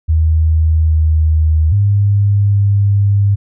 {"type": "tone with pitch steps", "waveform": "sine", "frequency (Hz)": [79.5, 78.6, 101.3, 100.7], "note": ["D#2", "D#2", "G#2", "G2"], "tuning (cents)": [38, 18, -43, 47], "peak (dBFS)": -8, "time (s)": [0.08, 3.36], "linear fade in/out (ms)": 20, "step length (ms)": 820, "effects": []}